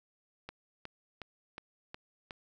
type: click train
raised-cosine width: 0.3 ms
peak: -26 dBFS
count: 6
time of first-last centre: 0.49-2.308 s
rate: 2.75 Hz
effects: none